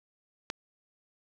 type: click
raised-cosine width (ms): 0.2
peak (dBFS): -15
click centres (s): 0.501
effects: none